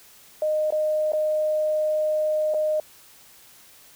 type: tone with dropouts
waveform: sine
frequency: 615 Hz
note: D#5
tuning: 20 cents flat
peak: -20 dBFS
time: 0.42-2.8 s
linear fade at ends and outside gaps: 2 ms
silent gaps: 0.705-0.723 / 1.121-1.133 / 2.539-2.544 s
effects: white hiss -51 dBFS RMS until 3.95 s